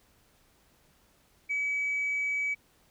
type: tone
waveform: sine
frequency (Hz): 2282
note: C#7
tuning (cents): +50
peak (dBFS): -26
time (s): 1.49-2.55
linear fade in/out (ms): 20
effects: tanh soft clip ceiling -24 dBFS + pink hiss -65 dBFS RMS until 2.9 s